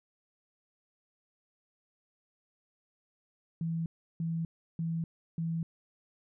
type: tone bursts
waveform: sine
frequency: 164.81 Hz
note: E3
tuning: in tune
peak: -30 dBFS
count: 4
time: 3.61-5.63 s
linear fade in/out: 2 ms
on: 250 ms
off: 340 ms
effects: none